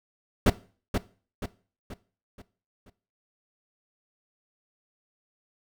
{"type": "noise with echo", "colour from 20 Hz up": "brown", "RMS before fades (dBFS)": -17, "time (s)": [0.46, 0.5], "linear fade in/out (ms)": 5, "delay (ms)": 480, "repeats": 5, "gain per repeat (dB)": -7, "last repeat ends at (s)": 2.9, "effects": ["noise-tail reverb RT60 0.4 s tail -18 dB re dry"]}